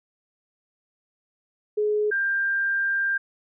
sine tone pair in turn, 421.3 / 1590.6 Hz, G#4 / G6, +25 / +25 cents, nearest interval octave + major seventh, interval 2300 cents, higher second, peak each -20 / -21 dBFS, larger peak first, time 1.77-2.11 / 2.11-3.18 s, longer second, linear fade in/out 10 ms, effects none

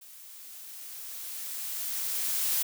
blue noise with level ramp, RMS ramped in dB -50 to -27 dBFS, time 0.01-2.63 s, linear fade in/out 10 ms, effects none

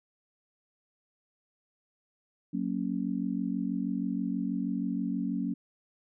sine chord, F# major, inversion none, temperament just, 185 / 231.2 / 277.5 Hz, F#3 / A#3 / C#4, 0 / -14 / +2 cents, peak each -33 dBFS, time 2.53-5.54 s, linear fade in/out 10 ms, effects none

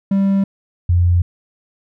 triangle / sine tone pair in turn, 196 / 87.74 Hz, G3 / F2, 0 / +9 cents, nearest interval octave + major second, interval 1391 cents, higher first, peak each -10 dBFS, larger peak neither, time 0.11-0.44 / 0.89-1.22 s, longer neither, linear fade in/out 5 ms, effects none

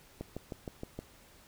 click train, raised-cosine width 2 ms, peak -25 dBFS, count 6, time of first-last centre 0.21-0.99 s, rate 6.41 Hz, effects pink hiss -59 dBFS RMS until 1.47 s

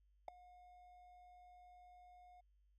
triangle tone with ADSR envelope, 719 Hz, F#5, 50 cents flat, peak -35 dBFS, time 0.28-2.41 s, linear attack 3 ms, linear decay 4 ms, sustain -23 dB, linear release 9 ms, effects added 50 Hz sine -70 dBFS peak until 2.78 s

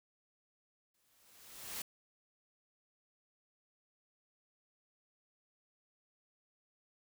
white noise with exponential growth, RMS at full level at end -40 dBFS, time 0.94-1.82 s, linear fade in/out 5 ms, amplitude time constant 190 ms, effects none

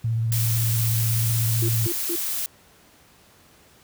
sine tone with vibrato, 113.8 Hz, A#2, 41 cents flat, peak -20 dBFS, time 0.04-1.87 s, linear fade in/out 5 ms, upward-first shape sine, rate 16 Hz, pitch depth 34 cents each way
blue noise, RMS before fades -27 dBFS, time 0.32-2.46 s, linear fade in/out 0 ms
sine tone bursts, 342.7 Hz, F4, 33 cents flat, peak -26 dBFS, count 3, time 1.62-2.158 s, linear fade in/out 5 ms, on 66 ms, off 170 ms
effects pink hiss -54 dBFS RMS until 3.83 s + high-pass 60 Hz 12 dB/octave

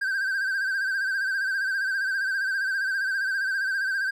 triangle tone with vibrato, 1568 Hz, G6, in tune, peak -22 dBFS, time 0.01-4.11 s, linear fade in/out 10 ms, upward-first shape sine, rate 15 Hz, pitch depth 63 cents each way, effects none

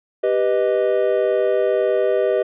triangle chord, G augmented, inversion none, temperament equal, 392 / 493.9 / 622.3 Hz, G4 / B4 / D#5, 0 / 0 / 0 cents, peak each -18 dBFS, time 0.23-2.43 s, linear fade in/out 10 ms, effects resampled to 8000 Hz

